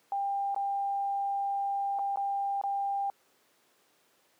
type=tone with dropouts; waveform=sine; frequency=796 Hz; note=G5; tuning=26 cents sharp; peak=-28 dBFS; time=0.12-3.1 s; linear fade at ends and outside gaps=1 ms; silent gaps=0.546-0.562 / 1.988-1.992 / 2.159-2.172 / 2.614-2.637 s; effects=pink hiss -67 dBFS RMS until 4.39 s + high-pass 300 Hz 12 dB/octave